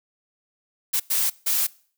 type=noise bursts at uneven times; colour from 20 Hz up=blue; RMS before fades=-22 dBFS; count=3; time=0.93-1 / 1.1-1.3 / 1.46-1.67 s; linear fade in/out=10 ms; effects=noise-tail reverb RT60 0.5 s tail -23 dB re dry